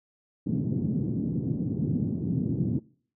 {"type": "band-pass noise", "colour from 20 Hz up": "pink", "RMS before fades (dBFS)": -28, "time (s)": [0.46, 2.8], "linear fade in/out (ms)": 10, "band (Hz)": [120, 280], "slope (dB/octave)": 24, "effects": ["noise-tail reverb RT60 0.5 s tail -23 dB re dry"]}